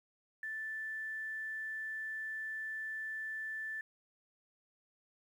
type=tone with quantisation; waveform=sine; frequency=1760 Hz; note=A6; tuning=in tune; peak=-38 dBFS; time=0.43-3.81 s; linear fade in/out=2 ms; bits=11; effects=none